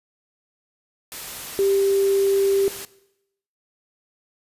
sine tone in noise, 393.1 Hz, G4, 5 cents sharp, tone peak -16 dBFS, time 1.59-2.68 s, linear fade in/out 0 ms, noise white, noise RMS -34 dBFS, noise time 1.12-2.85 s, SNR +15 dB, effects noise-tail reverb RT60 0.8 s tail -18 dB re dry + resampled to 32000 Hz

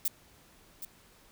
violet noise with echo, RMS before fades -29 dBFS, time 0.05-0.08 s, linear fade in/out 2 ms, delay 770 ms, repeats 1, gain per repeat -11 dB, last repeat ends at 0.85 s, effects pink hiss -60 dBFS RMS until 1.31 s

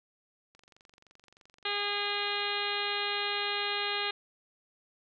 click train, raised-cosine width 0.2 ms, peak -40 dBFS, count 44, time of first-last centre 0.55-2.403 s, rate 23.2 Hz
harmonic tone, 408.7 Hz, G#4, 28 cents flat, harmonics 1 / 2 / 3 / 4 / 5 / 6 / 7 / 8 / 9 / 10, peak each -39 / -39 / -39 / -39 / -39 / -39 / -39 / -39 / -39 / -39 dBFS, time 1.65-4.11 s, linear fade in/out 5 ms
effects none

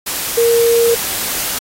sine tone in noise, 466.2 Hz, A#4, in tune, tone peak -9 dBFS, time 0.37-0.95 s, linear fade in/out 10 ms, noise white, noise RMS -20 dBFS, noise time 0.06-1.59 s, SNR +8 dB, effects AAC 48 kbps

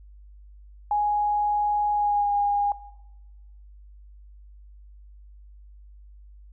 sine tone with pitch glide, 830.6 to 815.4 Hz, G#5 to G#5, 0 to -32 cents, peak -20 dBFS, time 0.91-2.72 s, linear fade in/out 2 ms, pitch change -32 cents, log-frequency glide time 1.93-2.33 s, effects noise-tail reverb RT60 1.0 s tail -18 dB re dry + added 50 Hz sine -45 dBFS peak until 6.52 s

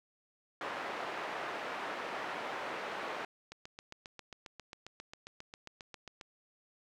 pink band-pass noise, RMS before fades -40 dBFS, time 0.61-3.25 s, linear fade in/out 2 ms, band 510 to 2000 Hz, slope 12 dB/octave
click train, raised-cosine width 0.2 ms, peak -29 dBFS, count 21, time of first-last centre 3.52-6.212 s, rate 7.43 Hz
effects none

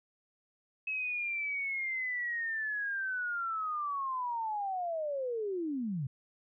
sine linear sweep, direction down, 2580 to 123.47 Hz, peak -32 dBFS, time 0.87-6.07 s, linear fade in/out 5 ms, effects none

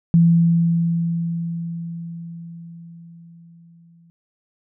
sine tone with exponential decay, 168.2 Hz, E3, 35 cents sharp, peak -9 dBFS, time 0.14-4.1 s, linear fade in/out 0 ms, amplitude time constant 860 ms, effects none

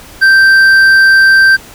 triangle tone with hard clipping, 1565 Hz, G6, 3 cents flat, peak -4 dBFS, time 0.21-1.57 s, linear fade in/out 20 ms, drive 8 dB, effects pink hiss -34 dBFS RMS until 1.74 s

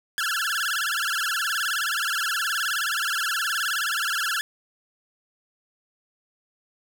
sawtooth tone with vibrato, 1517 Hz, F#6, 43 cents sharp, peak -20 dBFS, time 0.18-4.41 s, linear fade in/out 0 ms, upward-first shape sine, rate 19 Hz, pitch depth 230 cents each way, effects none

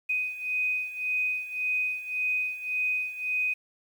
sine beating tone pair, 2500 / 2501.8 Hz, D#7 / D#7, +8 / +9 cents, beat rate 1.8 Hz, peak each -28 / -32 dBFS, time 0.09-3.54 s, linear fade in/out 10 ms, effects 9-bit

